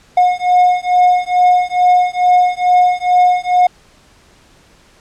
triangle beating tone pair, 721 / 723.3 Hz, F#5 / F#5, -45 / -39 cents, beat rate 2.3 Hz, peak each -10 dBFS, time 0.17-3.67 s, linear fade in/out 5 ms, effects pink hiss -48 dBFS RMS until 5 s + low-pass 8000 Hz 12 dB/octave

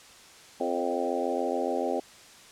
harmonic tone with a mistuned harmonic, 86.9 Hz, F2, 8 cents flat, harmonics 3 / 4 / 5 / 6 / 7 / 8 / 9, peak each -34 / -34 / -33 / -33 / -34 / -36 / -34 dBFS, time 0.6-2 s, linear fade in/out 5 ms, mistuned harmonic 6, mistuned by +25 cents, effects white hiss -51 dBFS RMS until 2.51 s + low-pass 8000 Hz 12 dB/octave

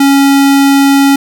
square tone, 277.2 Hz, C#4, in tune, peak -5 dBFS, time 0-1.16 s, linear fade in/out 5 ms, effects none

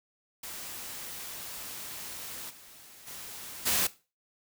white noise with level steps, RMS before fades -41 / -52 / -43 / -27 dBFS, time 0.43-3.87 s, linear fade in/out 5 ms, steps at 2.49 / 3.06 / 3.65 s, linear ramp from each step 20 ms, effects noise-tail reverb RT60 0.3 s tail -17 dB re dry

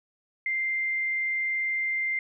sine tone, 2093 Hz, C7, in tune, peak -25 dBFS, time 0.46-2.19 s, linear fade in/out 2 ms, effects none

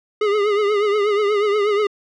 square tone with vibrato, 414.2 Hz, G#4, 5 cents flat, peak -16 dBFS, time 0.21-1.87 s, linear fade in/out 5 ms, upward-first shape triangle, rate 8.3 Hz, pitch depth 79 cents each way, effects low-pass 3000 Hz 12 dB/octave

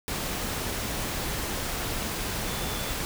sine tone in noise, 3476 Hz, A7, 22 cents flat, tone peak -42 dBFS, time 2.47-2.91 s, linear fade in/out 0 ms, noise pink, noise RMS -31 dBFS, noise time 0.08-3.05 s, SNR -14 dB, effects none

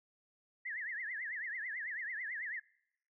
sine tone with vibrato, 1864.7 Hz, A#6, in tune, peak -38 dBFS, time 0.65-2.6 s, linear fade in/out 10 ms, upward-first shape triangle, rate 9.1 Hz, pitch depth 230 cents each way, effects noise-tail reverb RT60 0.8 s tail -24 dB re dry

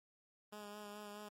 10% pulse tone with vibrato, 207.7 Hz, G#3, in tune, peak -40 dBFS, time 0.52-1.29 s, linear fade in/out 10 ms, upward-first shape sine, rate 4.7 Hz, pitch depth 23 cents each way, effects MP3 64 kbps

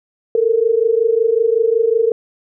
sine tone pair together, 440.8 / 466.2 Hz, A4 / A#4, +3 / 0 cents, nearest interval minor second, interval 97 cents, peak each -15 / -14 dBFS, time 0.35-2.12 s, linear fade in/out 2 ms, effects none

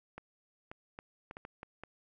clicks, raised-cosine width 0.5 ms, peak -29 dBFS, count 8, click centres 0.18 / 0.715 / 0.989 / 1.311 / 1.369 / 1.451 / 1.631 / 1.836 s, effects none

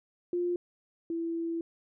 sine tone pair in turn, 351.7 / 332.9 Hz, F4 / E4, +12 / +17 cents, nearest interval minor second, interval 95 cents, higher first, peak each -27 / -30 dBFS, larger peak first, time 0.33-0.56 / 1.1-1.61 s, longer second, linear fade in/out 2 ms, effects none

